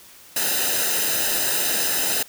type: noise with comb filter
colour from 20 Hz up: white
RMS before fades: -22 dBFS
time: 0.36-2.23 s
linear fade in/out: 5 ms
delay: 0.89 ms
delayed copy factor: -0.7
effects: white hiss -47 dBFS RMS until 2.28 s